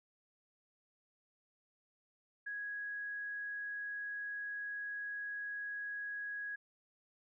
sine tone, 1661.2 Hz, G#6, in tune, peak -39 dBFS, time 2.46-6.56 s, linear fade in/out 10 ms, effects none

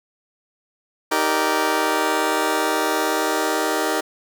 15% pulse chord, Eb major seventh, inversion none, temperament just, 311.1 / 388.9 / 466.7 / 583.4 Hz, Eb4 / G4 / Bb4 / D5, 0 / -14 / +2 / -12 cents, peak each -17 / -17 / -18 / -23 dBFS, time 1.11-4.01 s, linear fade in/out 10 ms, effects none

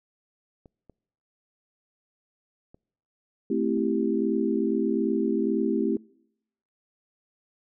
clicks, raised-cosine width 2 ms, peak -36 dBFS, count 4, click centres 0.658 / 0.897 / 2.745 / 3.775 s
sine chord, A minor seventh, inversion none, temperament equal, 220 / 261.6 / 329.6 / 392 Hz, A3 / C4 / E4 / G4, 0 / 0 / 0 / 0 cents, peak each -28 dBFS, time 3.5-5.97 s, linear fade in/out 5 ms
effects noise-tail reverb RT60 0.8 s tail -26 dB re dry

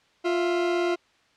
40% pulse tone pair together, 350.3 / 664 Hz, F4 / E5, +5 / +12 cents, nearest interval major seventh, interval 1107 cents, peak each -22 / -30 dBFS, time 0.24-0.96 s, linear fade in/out 20 ms, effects white hiss -62 dBFS RMS until 1.36 s + low-pass 4000 Hz 12 dB/octave

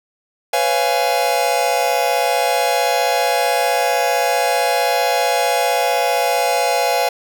45% pulse chord, C# dominant seventh, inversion third, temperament just, 498.9 / 554.4 / 693 / 831.5 Hz, B4 / C#5 / E#5 / G#5, +17 / 0 / -14 / +2 cents, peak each -22 / -22 / -19 / -20 dBFS, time 0.53-7.09 s, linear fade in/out 5 ms, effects none

